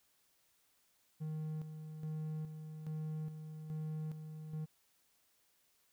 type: tone with tremolo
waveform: triangle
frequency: 155.56 Hz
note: D#3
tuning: in tune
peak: -36 dBFS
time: 1.2-4.66 s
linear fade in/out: 20 ms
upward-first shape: square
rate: 1.2 Hz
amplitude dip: 55%
effects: white hiss -74 dBFS RMS until 5.92 s